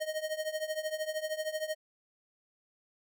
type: tone with tremolo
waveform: square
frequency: 622.3 Hz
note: D#5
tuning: in tune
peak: -30 dBFS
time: 0-1.75 s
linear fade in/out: 20 ms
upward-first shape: triangle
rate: 13 Hz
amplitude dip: 90%
effects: none